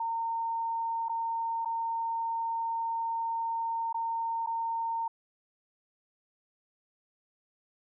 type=tone with dropouts; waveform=sine; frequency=915 Hz; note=A#5; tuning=32 cents flat; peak=-29 dBFS; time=0-5.08 s; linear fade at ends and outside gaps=5 ms; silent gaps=1.085-1.094 / 1.649-1.656 / 3.928-3.943 / 4.463-4.471 s; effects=none